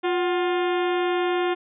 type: harmonic tone with a mistuned harmonic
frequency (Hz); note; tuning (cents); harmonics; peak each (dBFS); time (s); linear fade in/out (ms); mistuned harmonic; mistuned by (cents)
353.2; F4; +20; 1 / 2 / 3 / 4 / 5 / 6 / 7 / 8 / 9 / 10; -22 / -28 / -32 / -34 / -36 / -38 / -39 / -40 / -41 / -42; 0.03-1.55; 20; 2; +87
effects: none